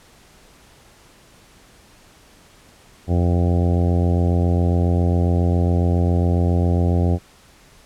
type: harmonic tone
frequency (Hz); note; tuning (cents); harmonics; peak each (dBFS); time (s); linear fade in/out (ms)
87.31; F2; 0; 1 / 2 / 3 / 4 / 5 / 6 / 7 / 8 / 9; -16 / -22 / -26 / -28 / -30 / -32 / -33 / -34 / -35; 3.07-7.19; 50
effects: pink hiss -50 dBFS RMS until 7.85 s + low-pass 11000 Hz 12 dB/octave